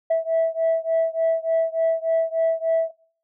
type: beating tone pair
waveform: sine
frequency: 653 / 656.4 Hz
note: E5 / E5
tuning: -17 / -8 cents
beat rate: 3.4 Hz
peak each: -20 dBFS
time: 0.1-2.91 s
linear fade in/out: 10 ms
effects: noise-tail reverb RT60 0.5 s tail -22 dB re dry + tanh soft clip ceiling -14 dBFS